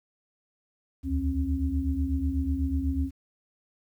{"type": "tone cluster", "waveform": "sine", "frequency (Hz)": [70.5, 78.6, 269.3], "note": ["C#2", "D#2", "C#4"], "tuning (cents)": [30, 18, -50], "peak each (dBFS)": -29, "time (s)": [1.03, 3.11], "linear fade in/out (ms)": 50, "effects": ["10-bit"]}